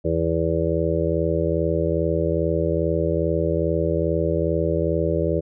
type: harmonic tone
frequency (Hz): 82.41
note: E2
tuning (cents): 0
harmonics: 1 / 2 / 4 / 5 / 6 / 7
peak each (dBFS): -26 / -26 / -26 / -26 / -26 / -26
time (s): 0.04-5.41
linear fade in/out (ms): 20
effects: none